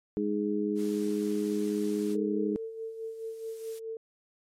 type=harmonic tone; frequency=103.83 Hz; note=G#2; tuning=in tune; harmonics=2 / 3 / 4; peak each=-31 / -31 / -31 dBFS; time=0.17-2.56 s; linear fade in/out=0 ms
type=noise; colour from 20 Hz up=white; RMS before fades=-48 dBFS; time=0.75-2.17 s; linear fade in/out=50 ms
type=tone with tremolo; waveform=sine; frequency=448.2 Hz; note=A4; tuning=32 cents sharp; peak=-33 dBFS; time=2.15-3.97 s; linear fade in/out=2 ms; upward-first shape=sine; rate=4.7 Hz; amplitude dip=55%
type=noise with exponential growth; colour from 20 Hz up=blue; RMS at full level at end=-46 dBFS; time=2.36-3.79 s; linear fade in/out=5 ms; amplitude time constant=310 ms
effects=low-pass 11000 Hz 12 dB/octave + MP3 64 kbps